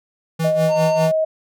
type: tone with tremolo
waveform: square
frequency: 162.8 Hz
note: E3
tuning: 21 cents flat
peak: -18 dBFS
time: 0.39-1.12 s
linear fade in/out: 10 ms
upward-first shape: sine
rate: 5 Hz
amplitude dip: 85%
type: tone with pitch glide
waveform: sine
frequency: 622.3 to 632.4 Hz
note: D#5 to D#5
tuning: 0 to +28 cents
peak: -15 dBFS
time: 0.44-1.25 s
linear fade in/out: 10 ms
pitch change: +28 cents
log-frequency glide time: 0.81-0.99 s
type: harmonic tone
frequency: 911 Hz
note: A#5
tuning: 40 cents flat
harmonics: 1 / 3 / 5 / 7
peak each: -24 / -34 / -38 / -41 dBFS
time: 0.68-1.09 s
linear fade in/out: 50 ms
effects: none